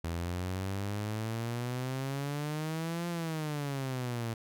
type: exponential two-way sweep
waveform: sawtooth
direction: up then down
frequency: 82.41 to 173.7 to 112.5 Hz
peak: -29 dBFS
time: 0.04-4.34 s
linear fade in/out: 5 ms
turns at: 3.08 s
effects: none